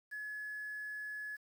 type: tone with quantisation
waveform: sine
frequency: 1700 Hz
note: G#6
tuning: 40 cents sharp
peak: -40 dBFS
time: 0.11-1.37 s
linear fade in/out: 20 ms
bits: 10
effects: none